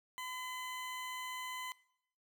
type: tone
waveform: 20% pulse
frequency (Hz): 1015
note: B5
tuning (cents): +47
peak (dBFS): -36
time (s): 0.18-1.72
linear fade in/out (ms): 0
effects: noise-tail reverb RT60 0.7 s tail -20 dB re dry